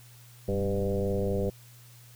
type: tone with frequency modulation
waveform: sine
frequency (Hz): 293.7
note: D4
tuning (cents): 0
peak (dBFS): -25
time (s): 0.48-1.5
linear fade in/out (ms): 5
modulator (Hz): 102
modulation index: 2.7
effects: added 120 Hz sine -51 dBFS peak until 2.15 s + white hiss -56 dBFS RMS until 2.15 s